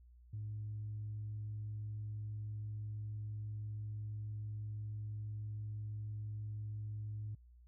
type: tone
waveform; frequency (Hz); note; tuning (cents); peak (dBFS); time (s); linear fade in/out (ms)
sine; 106.1; G#2; +38; -39; 0.33-7.35; 5
effects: tanh soft clip ceiling -36 dBFS + added 60 Hz sine -58 dBFS peak until 7.67 s